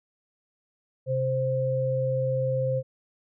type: tone pair together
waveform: sine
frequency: 130.82 / 523.3 Hz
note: C3 / C5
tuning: 0 / 0 cents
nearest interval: 2 octaves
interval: 2400 cents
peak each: -27 / -25 dBFS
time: 1.06-2.83 s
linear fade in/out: 50 ms
effects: none